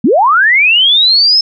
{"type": "linear sweep", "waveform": "sine", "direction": "up", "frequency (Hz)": [185, 5274], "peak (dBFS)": -5, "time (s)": [0.04, 1.41], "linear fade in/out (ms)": 5, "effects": []}